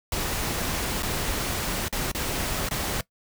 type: noise with dropouts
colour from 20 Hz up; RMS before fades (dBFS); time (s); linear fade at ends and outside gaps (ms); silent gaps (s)
pink; -28; 0.12-3.01; 2; 1.024-1.03 / 1.883-1.926 / 2.116-2.148 / 2.689-2.71
effects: noise-tail reverb RT60 0.1 s tail -20 dB re dry